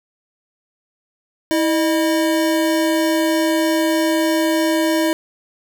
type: tone pair together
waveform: square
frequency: 324.4 / 612.4 Hz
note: E4 / D#5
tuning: -28 / -28 cents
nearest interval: major seventh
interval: 1100 cents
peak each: -17 / -21 dBFS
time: 1.51-5.13 s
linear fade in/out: 0 ms
effects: none